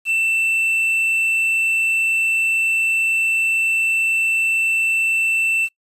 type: tone with quantisation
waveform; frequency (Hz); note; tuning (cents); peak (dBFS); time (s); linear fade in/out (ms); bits
triangle; 2671; E7; +22; -14; 0.05-5.69; 50; 7
effects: noise-tail reverb RT60 0.1 s tail -26 dB re dry + resampled to 32000 Hz